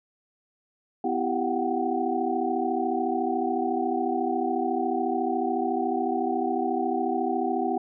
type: tone cluster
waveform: sine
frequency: 250.6 / 330.7 / 390.3 / 731 / 765 Hz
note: B3 / E4 / G4 / F#5 / G5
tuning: +25 / +6 / -8 / -21 / -42 cents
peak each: -30 dBFS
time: 1.04-7.78 s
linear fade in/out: 5 ms
effects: none